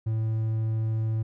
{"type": "tone", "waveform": "triangle", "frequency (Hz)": 110.8, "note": "A2", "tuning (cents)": 13, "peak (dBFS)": -22, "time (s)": [0.06, 1.23], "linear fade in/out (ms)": 10, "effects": []}